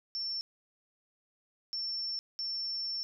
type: tone bursts at uneven times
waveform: sine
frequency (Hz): 5410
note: E8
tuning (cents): +44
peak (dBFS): -33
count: 3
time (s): 0.15-0.41 / 1.73-2.19 / 2.39-3.03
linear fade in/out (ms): 0
effects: none